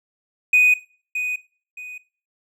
triangle tone with echo, 2489 Hz, D#7, in tune, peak -9 dBFS, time 0.53-0.74 s, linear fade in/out 5 ms, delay 620 ms, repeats 2, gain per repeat -11 dB, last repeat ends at 1.98 s, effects noise-tail reverb RT60 0.4 s tail -19 dB re dry + tanh soft clip ceiling -6 dBFS

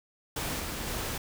pink noise with level steps, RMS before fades -33 / -36 / -34 dBFS, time 0.36-1.18 s, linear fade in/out 5 ms, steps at 0.59 / 0.86 s, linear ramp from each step 20 ms, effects none

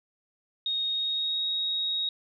sine tone with pitch glide, 3729 to 3775 Hz, A#7 to A#7, 0 to +21 cents, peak -26 dBFS, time 0.66-2.09 s, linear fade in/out 2 ms, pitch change +21 cents, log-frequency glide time 0.89-1.45 s, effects none

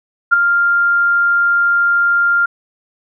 sine tone with ADSR envelope, 1396.9 Hz, F6, in tune, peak -3 dBFS, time 0.31-2.46 s, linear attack 23 ms, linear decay 11 ms, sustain -7 dB, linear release 8 ms, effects none

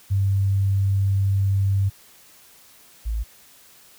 sine tone pair in turn, 98 / 55 Hz, G2 / A1, 0 / 0 cents, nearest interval minor seventh, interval 1000 cents, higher first, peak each -17 / -22 dBFS, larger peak first, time 0.1-1.9 / 3.05-3.24 s, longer first, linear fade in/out 20 ms, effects white hiss -51 dBFS RMS until 3.98 s

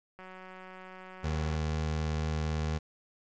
click train, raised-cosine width 0.5 ms, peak -33 dBFS, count 255, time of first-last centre 0.19-1.556 s, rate 186 Hz
25% pulse tone with vibrato, 77.78 Hz, D#2, in tune, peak -26 dBFS, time 1.23-2.79 s, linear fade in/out 20 ms, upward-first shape triangle, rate 4.1 Hz, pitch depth 8 cents each way
effects resampled to 16000 Hz + 10-bit

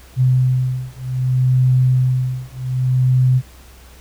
sine beating tone pair, 127.7 / 128.34 Hz, C3 / C3, -42 / -33 cents, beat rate 0.64 Hz, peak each -16 / -16 dBFS, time 0.16-3.42 s, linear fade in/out 50 ms, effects added 63 Hz sine -42 dBFS peak until 4 s + pink hiss -46 dBFS RMS until 4 s

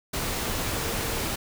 sine tone in noise, 460 Hz, A#4, 23 cents flat, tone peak -39 dBFS, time 0.74-1.22 s, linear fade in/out 10 ms, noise pink, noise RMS -29 dBFS, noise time 0.13-1.36 s, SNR -13 dB, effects none

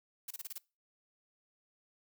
blue noise bursts, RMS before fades -42 dBFS, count 6, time 0.28-0.582 s, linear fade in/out 5 ms, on 27 ms, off 28 ms, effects noise-tail reverb RT60 0.3 s tail -23 dB re dry

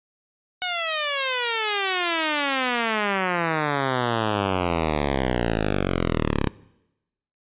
5% pulse exponential sweep, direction down, 740 to 33.65 Hz, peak -10 dBFS, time 0.62-6.48 s, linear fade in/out 0 ms, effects noise-tail reverb RT60 0.9 s tail -21 dB re dry + resampled to 8000 Hz

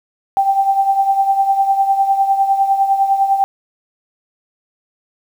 sine tone with tremolo, 784 Hz, G5, in tune, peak -8 dBFS, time 0.37-3.44 s, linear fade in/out 0 ms, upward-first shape triangle, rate 9.9 Hz, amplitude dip 70%, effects 7-bit

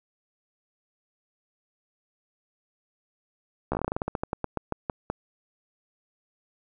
slowing click train, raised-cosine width 1 ms, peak -13 dBFS, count 20, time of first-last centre 3.72-5.1 s, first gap 14 ms, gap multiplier 1.16, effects none

